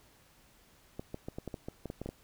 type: clicks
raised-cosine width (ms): 2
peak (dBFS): -25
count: 12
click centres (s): 0.995 / 1.144 / 1.285 / 1.385 / 1.477 / 1.542 / 1.685 / 1.857 / 1.901 / 2.016 / 2.06 / 2.09
effects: pink hiss -63 dBFS RMS until 2.23 s